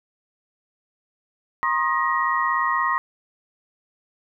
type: tone cluster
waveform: sine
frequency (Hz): 954 / 1071 / 1235 / 1890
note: A#5 / C6 / D#6 / A#6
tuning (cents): +40 / +40 / -13 / +23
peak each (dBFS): -28 / -22 / -26 / -25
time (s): 1.63-2.98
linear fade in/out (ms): 0
effects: none